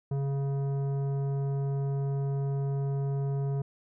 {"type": "tone with tanh clipping", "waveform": "triangle", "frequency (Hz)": 138.59, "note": "C#3", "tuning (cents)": 0, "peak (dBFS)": -29, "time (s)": [0.11, 3.62], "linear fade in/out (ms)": 5, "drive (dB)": 16, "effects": []}